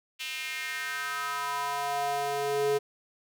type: tone with high-pass filter sweep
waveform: square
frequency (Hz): 141.8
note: C#3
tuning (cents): +40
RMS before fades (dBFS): -31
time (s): 0.19-2.79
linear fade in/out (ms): 20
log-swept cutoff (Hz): 2800 to 400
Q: 3.3
effects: none